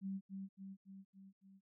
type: tone with echo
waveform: sine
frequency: 193.6 Hz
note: G3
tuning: 21 cents flat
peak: -39 dBFS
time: 0.01-0.21 s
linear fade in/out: 50 ms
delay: 280 ms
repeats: 5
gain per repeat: -4 dB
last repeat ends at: 1.61 s
effects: none